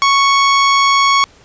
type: tone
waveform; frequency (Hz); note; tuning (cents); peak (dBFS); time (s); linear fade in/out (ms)
sawtooth; 1108.7; C#6; 0; -5; 0.02-1.24; 0
effects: pink hiss -46 dBFS RMS until 1.44 s + resampled to 16000 Hz